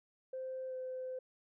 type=tone with pitch glide; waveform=sine; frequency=520 to 514 Hz; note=C5 to C5; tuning=-11 to -31 cents; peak=-38 dBFS; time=0.33-1.19 s; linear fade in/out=5 ms; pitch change=-20 cents; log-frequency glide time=0.68-0.74 s; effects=tanh soft clip ceiling -34 dBFS